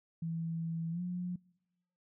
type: tone with pitch glide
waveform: sine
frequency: 164.81 to 178.69 Hz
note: E3 to F3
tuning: 0 to +40 cents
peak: -34 dBFS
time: 0.22-1.36 s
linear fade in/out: 5 ms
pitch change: +140 cents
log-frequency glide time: 0.91-1.01 s
effects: noise-tail reverb RT60 1.0 s tail -26 dB re dry